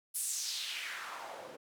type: noise with band-pass filter sweep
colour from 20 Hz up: white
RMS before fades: -40 dBFS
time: 0.14-1.57 s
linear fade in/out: 20 ms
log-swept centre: 11000 to 410 Hz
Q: 2.5
effects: none